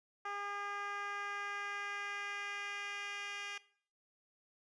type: tone with band-pass filter sweep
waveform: 10% pulse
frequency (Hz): 405.4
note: G#4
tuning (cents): -42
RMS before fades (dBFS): -42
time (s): 0.25-3.58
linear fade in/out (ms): 5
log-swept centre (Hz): 1100 to 3000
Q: 1.3
effects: noise-tail reverb RT60 0.5 s tail -19 dB re dry + resampled to 22050 Hz